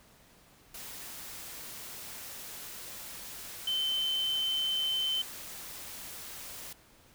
sine tone in noise, 3076 Hz, G7, 33 cents flat, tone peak -28 dBFS, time 3.67-5.22 s, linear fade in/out 5 ms, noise white, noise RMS -44 dBFS, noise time 0.74-6.73 s, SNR +13 dB, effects pink hiss -60 dBFS RMS until 7.14 s

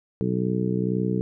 harmonic tone, 62 Hz, B1, 7 cents sharp, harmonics 2 / 3 / 4 / 5 / 6 / 7, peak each -28 / -25 / -33 / -31 / -32 / -30 dBFS, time 0.21-1.21 s, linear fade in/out 0 ms, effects none

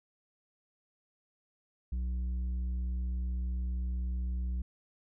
sine tone with tanh clipping, 61.74 Hz, B1, in tune, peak -32 dBFS, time 1.92-4.62 s, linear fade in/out 5 ms, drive 6 dB, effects none

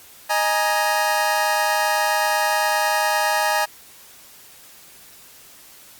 25% pulse chord, D# suspended fourth, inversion none, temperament equal with one note detuned, 622.3 / 830.6 / 938.3 Hz, D#5 / G#5 / A#5, 0 / 0 / +11 cents, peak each -20 / -17 / -20 dBFS, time 0.29-3.66 s, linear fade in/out 20 ms, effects white hiss -46 dBFS RMS until 5.99 s + Opus 48 kbps

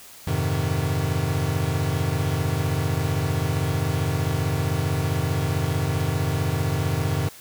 square chord, F minor seventh, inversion none, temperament equal with one note detuned, 88.37 / 103.83 / 130.81 / 155.56 Hz, F2 / Ab2 / C3 / Eb3, +21 / 0 / 0 / 0 cents, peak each -28 dBFS, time 0.27-7.29 s, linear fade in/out 5 ms, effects white hiss -45 dBFS RMS until 7.4 s

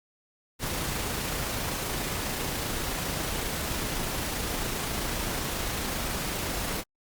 pink noise with amplitude modulation, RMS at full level -30 dBFS, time 0.59-6.84 s, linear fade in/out 50 ms, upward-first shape sine, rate 27.6 Hz, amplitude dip 25%, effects Opus 48 kbps

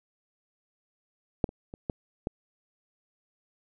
clicks, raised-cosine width 2 ms, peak -9 / -29 / -27 / -16 / -16 dBFS, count 5, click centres 1.442 / 1.491 / 1.739 / 1.898 / 2.271 s, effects none

